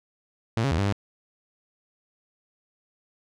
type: tone with pitch steps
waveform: sawtooth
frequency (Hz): 113.5 / 137.6 / 80.4 / 99.5 / 100.9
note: A#2 / C#3 / E2 / G2 / G#2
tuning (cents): -46 / -12 / -43 / +26 / -49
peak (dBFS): -18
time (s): 0.57-0.925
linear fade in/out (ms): 0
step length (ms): 71
effects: low-pass 6000 Hz 12 dB/octave